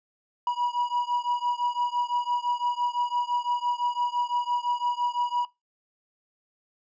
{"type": "beating tone pair", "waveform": "triangle", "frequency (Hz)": [967, 972.9], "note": ["B5", "B5"], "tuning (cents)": [-37, -26], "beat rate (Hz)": 5.9, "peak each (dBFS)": [-25, -27], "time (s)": [0.47, 5.45], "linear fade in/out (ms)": 2, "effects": ["noise-tail reverb RT60 0.2 s tail -20 dB re dry", "resampled to 16000 Hz"]}